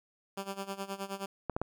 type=tone with tremolo; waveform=10% pulse; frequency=196 Hz; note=G3; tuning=in tune; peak=-26 dBFS; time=0.37-1.26 s; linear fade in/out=5 ms; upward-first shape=sine; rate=9.5 Hz; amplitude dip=85%
type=clicks; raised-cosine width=1 ms; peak=-18 dBFS; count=3; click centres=1.497 / 1.565 / 1.616 s
effects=none